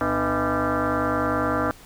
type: tone with frequency modulation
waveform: sine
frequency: 440 Hz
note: A4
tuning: in tune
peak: -20 dBFS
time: 0.01-1.71 s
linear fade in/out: 0 ms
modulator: 186 Hz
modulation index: 5.7
effects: pink hiss -48 dBFS RMS until 1.85 s